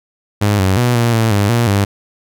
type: tone with pitch steps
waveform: sawtooth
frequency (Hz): 103.3 / 94.7 / 122.1 / 117.9 / 112.6 / 101.4 / 118.4 / 100.2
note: G#2 / F#2 / B2 / A#2 / A2 / G#2 / A#2 / G2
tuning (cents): -9 / +41 / -19 / +20 / +40 / -41 / +27 / +38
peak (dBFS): -7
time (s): 0.41-1.85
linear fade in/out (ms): 10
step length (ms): 180
effects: none